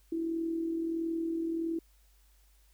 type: tone with amplitude modulation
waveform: sine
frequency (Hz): 329.6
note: E4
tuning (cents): 0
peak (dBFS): -28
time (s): 0.12-1.79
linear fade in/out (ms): 5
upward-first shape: sine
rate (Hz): 41.5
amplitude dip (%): 45
effects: added 50 Hz sine -61 dBFS peak until 2.73 s + white hiss -69 dBFS RMS until 2.73 s